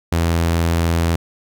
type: tone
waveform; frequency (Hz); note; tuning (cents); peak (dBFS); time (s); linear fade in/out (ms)
sawtooth; 83.7; E2; +27; -11; 0.12-1.16; 5
effects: none